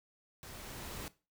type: noise with level ramp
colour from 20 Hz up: pink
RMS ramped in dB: -49 to -43 dBFS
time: 0.43-1.08 s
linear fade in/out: 0 ms
effects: noise-tail reverb RT60 0.3 s tail -18 dB re dry